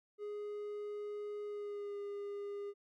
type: tone with pitch glide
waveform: triangle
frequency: 415.3 to 405.8 Hz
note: G#4 to G#4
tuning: 0 to -40 cents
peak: -38 dBFS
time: 0.18-2.74 s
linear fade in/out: 50 ms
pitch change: -40 cents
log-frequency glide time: 1.45-1.98 s
effects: none